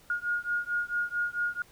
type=beating tone pair; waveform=sine; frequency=1428 / 1432.5 Hz; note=F6 / F6; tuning=+38 / +44 cents; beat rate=4.5 Hz; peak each=-31 dBFS; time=0.1-1.62 s; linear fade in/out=2 ms; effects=pink hiss -58 dBFS RMS until 1.71 s